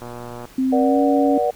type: click train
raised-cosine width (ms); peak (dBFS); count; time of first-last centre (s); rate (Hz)
1; -20; 53; 0.02-0.453; 120
type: tone with pitch glide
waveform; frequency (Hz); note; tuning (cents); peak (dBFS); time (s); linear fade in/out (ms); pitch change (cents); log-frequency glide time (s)
sine; 261.6 to 278.8; C4 to C#4; 0 to +10; -16; 0.58-1.38; 5; +110; 0.78-1.01
type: chord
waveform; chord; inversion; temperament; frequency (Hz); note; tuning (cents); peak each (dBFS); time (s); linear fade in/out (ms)
sine; Bb augmented; none; equal with one note detuned; 478.2 / 587.3 / 740; Bb4 / D5 / F#5; +44 / 0 / 0; -21; 0.72-1.51; 10
effects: pink hiss -46 dBFS RMS until 1.55 s